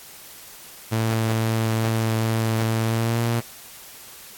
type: tone with pitch glide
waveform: sawtooth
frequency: 112.2 to 116.96 Hz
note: A2 to A#2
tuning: +34 to +6 cents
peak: -16 dBFS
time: 0.91-3.41 s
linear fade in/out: 20 ms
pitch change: +72 cents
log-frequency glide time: 2.83-3.22 s
effects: white hiss -43 dBFS RMS until 4.37 s + AAC 64 kbps

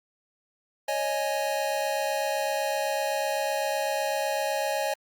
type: chord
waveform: square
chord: C# suspended second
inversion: none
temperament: equal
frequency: 554.4 / 622.3 / 830.6 Hz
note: C#5 / D#5 / G#5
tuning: 0 / 0 / 0 cents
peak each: -31 dBFS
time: 0.88-4.94 s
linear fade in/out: 5 ms
effects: Opus 48 kbps

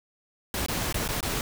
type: noise with dropouts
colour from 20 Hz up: pink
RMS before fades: -29 dBFS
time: 0.54-1.41 s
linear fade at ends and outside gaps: 1 ms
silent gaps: 0.662-0.684 / 0.926-0.943 / 1.078-1.088 / 1.207-1.228 s
effects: none

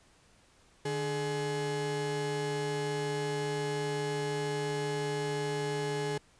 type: tone pair together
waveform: 35% pulse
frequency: 149.41 / 422.6 Hz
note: D3 / G#4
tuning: +30 / +30 cents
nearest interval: octave + tritone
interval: 1800 cents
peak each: -34 / -31 dBFS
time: 0.85-6.18 s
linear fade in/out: 5 ms
effects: pink hiss -63 dBFS RMS until 6.39 s + resampled to 22050 Hz

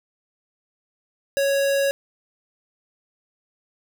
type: tone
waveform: square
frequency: 554.4 Hz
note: C#5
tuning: in tune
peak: -19 dBFS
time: 1.37-1.91 s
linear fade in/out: 0 ms
effects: none

